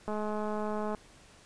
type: click train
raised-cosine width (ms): 1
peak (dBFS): -22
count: 185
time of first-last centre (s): 0.08-0.948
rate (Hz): 212
effects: pink hiss -57 dBFS RMS until 1.45 s + resampled to 22050 Hz